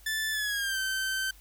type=tone with pitch glide; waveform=sawtooth; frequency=1755 to 1545.6 Hz; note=A6 to G6; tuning=-5 to -25 cents; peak=-25 dBFS; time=0.06-1.31 s; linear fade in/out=5 ms; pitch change=-220 cents; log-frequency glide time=0.31-0.79 s; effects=added 50 Hz sine -53 dBFS peak until 1.4 s + white hiss -58 dBFS RMS until 1.4 s